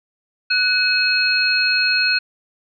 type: tone cluster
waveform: sine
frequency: 1485 / 2553 / 4270 Hz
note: F#6 / D#7 / C8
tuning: +6 / +44 / +34 cents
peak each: -19 dBFS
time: 0.5-2.19 s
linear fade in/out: 10 ms
effects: none